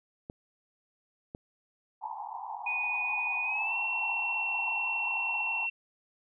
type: clicks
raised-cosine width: 2 ms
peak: -26 dBFS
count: 2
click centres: 0.299 / 1.349 s
type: band-pass noise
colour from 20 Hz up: pink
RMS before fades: -39 dBFS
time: 2.01-5.67 s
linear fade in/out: 20 ms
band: 780 to 990 Hz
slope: 96 dB/octave
type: tone with pitch glide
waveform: sine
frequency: 2477 to 2717 Hz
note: D#7 to F7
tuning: -8 to -48 cents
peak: -29 dBFS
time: 2.66-5.7 s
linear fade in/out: 10 ms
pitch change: +160 cents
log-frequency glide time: 3.44-3.76 s
effects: none